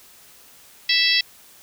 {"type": "harmonic tone", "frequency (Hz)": 659.3, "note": "E5", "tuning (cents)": 0, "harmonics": [3, 4, 5, 6, 7, 8], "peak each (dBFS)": [-23, -23, -23, -23, -23, -23], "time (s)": [0.89, 1.21], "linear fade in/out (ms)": 5, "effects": ["white hiss -49 dBFS RMS until 1.62 s"]}